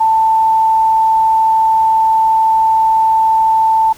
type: tone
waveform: sine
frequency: 887 Hz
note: A5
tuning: 14 cents sharp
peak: -8 dBFS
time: 0-3.93 s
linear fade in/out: 10 ms
effects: pink hiss -40 dBFS RMS until 3.97 s